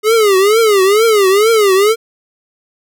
square tone with vibrato, 415.3 Hz, G#4, in tune, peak -8 dBFS, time 0.03-1.96 s, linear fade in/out 50 ms, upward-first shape triangle, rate 2.2 Hz, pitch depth 200 cents each way, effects none

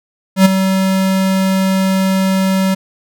square tone with ADSR envelope, 190.6 Hz, G3, 48 cents flat, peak -3 dBFS, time 0.36-2.75 s, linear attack 93 ms, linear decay 15 ms, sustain -9 dB, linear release 14 ms, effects none

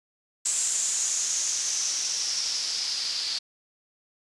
blue noise with low-pass filter sweep, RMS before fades -28 dBFS, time 0.45-3.39 s, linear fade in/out 10 ms, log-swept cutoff 7600 to 4600 Hz, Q 5.8, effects resampled to 24000 Hz

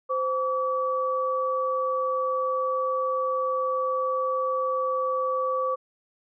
sine tone pair together, 518.1 / 1145 Hz, C5 / D6, -17 / -44 cents, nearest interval octave + major second, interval 1373 cents, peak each -26 dBFS, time 0.09-5.76 s, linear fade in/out 20 ms, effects none

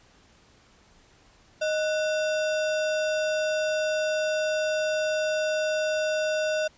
sine tone with sample-and-hold, 620 Hz, D#5, 6 cents flat, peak -23 dBFS, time 1.61-6.68 s, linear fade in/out 10 ms, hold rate 2100 Hz, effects pink hiss -58 dBFS RMS until 6.77 s + resampled to 16000 Hz

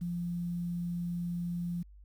sine tone with quantisation, 173.7 Hz, F3, 9 cents flat, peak -32 dBFS, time 0.01-1.83 s, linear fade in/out 10 ms, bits 10, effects added 50 Hz sine -51 dBFS peak until 2.04 s

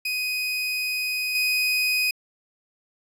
30% pulse tone with level steps, 2500 Hz, D#7, 8 cents sharp, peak -22 / -18 dBFS, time 0.05-2.11 s, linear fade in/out 5 ms, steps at 1.35 s, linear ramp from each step 2 ms, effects resampled to 32000 Hz

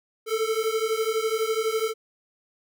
square beating tone pair, 436.7 / 448.7 Hz, A4 / A4, -13 / +34 cents, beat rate 12 Hz, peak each -27 dBFS, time 0.26-1.94 s, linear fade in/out 50 ms, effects none

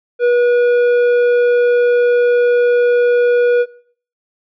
sine tone with tanh clipping, 484.4 Hz, B4, 34 cents flat, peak -11 dBFS, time 0.19-3.66 s, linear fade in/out 50 ms, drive 9 dB, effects noise-tail reverb RT60 0.5 s tail -19 dB re dry

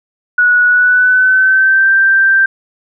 sine tone with pitch glide, 1465 to 1570.1 Hz, F#6 to G6, -18 to +2 cents, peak -6 dBFS, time 0.38-2.46 s, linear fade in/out 5 ms, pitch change +120 cents, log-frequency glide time 0.67-1.9 s, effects none

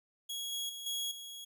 sawtooth tone with level steps, 3322 Hz, G#7, in tune, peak -34 / -32 / -39 / -31 / -41 dBFS, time 0.29-1.45 s, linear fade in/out 10 ms, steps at 0.52 / 0.69 / 0.86 / 1.11 s, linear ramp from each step 5 ms, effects none

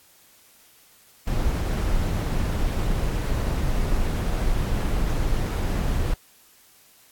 brown noise, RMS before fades -23 dBFS, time 1.27-6.14 s, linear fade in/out 5 ms, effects white hiss -55 dBFS RMS until 7.11 s + AAC 64 kbps

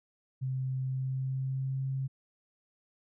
sine tone with pitch glide, 130.81 to 133.79 Hz, C3 to C3, 0 to +39 cents, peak -30 dBFS, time 0.41-2.08 s, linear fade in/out 20 ms, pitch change +39 cents, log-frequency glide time 0.82-1.86 s, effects none

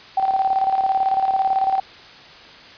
sine tone with tremolo, 771 Hz, G5, 29 cents flat, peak -14 dBFS, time 0.17-1.8 s, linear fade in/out 5 ms, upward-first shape square, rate 18 Hz, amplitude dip 55%, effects white hiss -42 dBFS RMS until 2.77 s + resampled to 11025 Hz

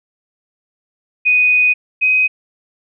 sine tone pair in turn, 2489 / 2516 Hz, D#7 / D#7, 0 / +19 cents, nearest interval unison, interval 19 cents, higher second, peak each -9 / -10 dBFS, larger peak first, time 1.25-1.74 / 2.01-2.28 s, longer first, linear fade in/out 20 ms, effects none

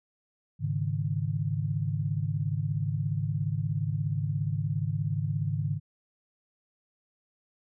sine chord, Ab suspended fourth, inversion none, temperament equal, 103.83 / 138.59 / 155.56 Hz, Ab2 / Db3 / Eb3, 0 / 0 / 0 cents, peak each -31 dBFS, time 0.59-5.8 s, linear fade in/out 50 ms, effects none

